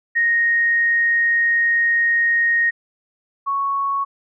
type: tone pair in turn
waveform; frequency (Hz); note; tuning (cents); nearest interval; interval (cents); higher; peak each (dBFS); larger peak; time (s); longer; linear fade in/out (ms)
sine; 1864.7 / 1108.8; A#6 / C#6; 0 / 0; major sixth; 900; first; -14 / -18; first; 0.15-2.71 / 3.46-4.05; first; 20
effects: none